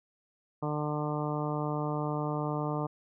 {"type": "harmonic tone", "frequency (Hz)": 149.6, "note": "D3", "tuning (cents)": 32, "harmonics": [1, 2, 3, 4, 5, 6, 7, 8], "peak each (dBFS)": [-33, -36, -38, -39, -40, -41, -41, -42], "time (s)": [0.62, 2.87], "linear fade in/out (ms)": 10, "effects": []}